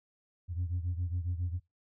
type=beating tone pair; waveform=sine; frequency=86.4 / 93.7 Hz; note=F2 / F#2; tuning=-18 / +22 cents; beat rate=7.3 Hz; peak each=-31 / -35 dBFS; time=0.48-1.6 s; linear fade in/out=50 ms; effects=noise-tail reverb RT60 0.2 s tail -21 dB re dry + tanh soft clip ceiling -27 dBFS